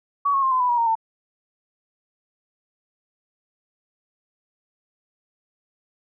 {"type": "tone with pitch steps", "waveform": "sine", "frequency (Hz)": [1131, 1094.4, 1058.9, 1024.6, 991.4, 959.3, 928.3, 898.2], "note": ["C#6", "C#6", "C6", "C6", "B5", "A#5", "A#5", "A5"], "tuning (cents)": [34, -23, 20, -37, 6, 49, -7, 35], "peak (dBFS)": -17, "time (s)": [0.25, 0.954], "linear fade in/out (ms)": 10, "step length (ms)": 88, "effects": []}